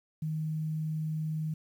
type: tone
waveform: sine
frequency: 156.3 Hz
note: D#3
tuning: 8 cents sharp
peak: -30 dBFS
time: 0.22-1.54 s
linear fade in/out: 5 ms
effects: 10-bit